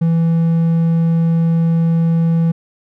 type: tone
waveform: triangle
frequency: 165.6 Hz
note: E3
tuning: 8 cents sharp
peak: -9 dBFS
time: 0.01-2.52 s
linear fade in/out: 10 ms
effects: none